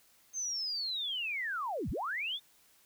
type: linear two-way sweep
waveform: sine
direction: down then up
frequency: 6390 to 32.7 to 3643 Hz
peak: -33 dBFS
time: 0.33-2.4 s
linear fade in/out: 50 ms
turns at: 1.9 s
effects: white hiss -65 dBFS RMS until 2.85 s